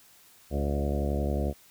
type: harmonic tone with a mistuned harmonic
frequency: 71.2 Hz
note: C#2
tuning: 47 cents sharp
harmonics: 1 / 2 / 3 / 4 / 5 / 6 / 7 / 8 / 9 / 10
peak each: -28 / -35 / -34 / -38 / -37 / -40 / -38 / -38 / -41 / -42 dBFS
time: 0.5-1.54 s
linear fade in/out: 50 ms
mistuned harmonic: 8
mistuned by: +15 cents
effects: white hiss -57 dBFS RMS until 1.7 s